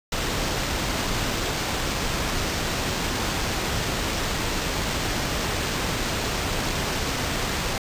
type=noise with sample-and-hold; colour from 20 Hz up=pink; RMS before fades=-26 dBFS; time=0.12-7.78 s; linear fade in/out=2 ms; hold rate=11025 Hz; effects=resampled to 32000 Hz